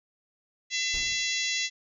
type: harmonic tone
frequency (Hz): 674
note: E5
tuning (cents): +38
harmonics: 3 / 4 / 5 / 6 / 7 / 8 / 9 / 10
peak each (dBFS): -32 / -34 / -34 / -34 / -39 / -38 / -36 / -37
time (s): 0.7-1.7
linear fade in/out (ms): 50
type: noise with exponential decay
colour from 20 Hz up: brown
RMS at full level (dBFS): -38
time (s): 0.94-1.5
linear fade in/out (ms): 1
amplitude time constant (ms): 120
effects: none